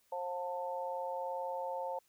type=harmonic tone; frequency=177.9 Hz; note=F3; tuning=32 cents sharp; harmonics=3 / 4 / 5; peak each=-39 / -44 / -39 dBFS; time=0.12-1.99 s; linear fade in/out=5 ms; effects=white hiss -72 dBFS RMS until 2.08 s